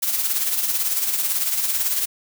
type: noise with tremolo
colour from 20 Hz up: blue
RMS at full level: -20 dBFS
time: 0.02-2.06 s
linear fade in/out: 10 ms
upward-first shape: sine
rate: 18 Hz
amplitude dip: 50%
effects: none